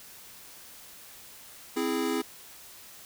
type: chord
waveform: square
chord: C augmented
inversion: none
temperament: equal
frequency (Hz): 261.6 / 329.6 / 415.3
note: C4 / E4 / G#4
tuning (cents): 0 / 0 / 0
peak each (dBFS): -32 / -32 / -32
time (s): 1.76-2.22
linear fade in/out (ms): 10
effects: white hiss -49 dBFS RMS until 3.05 s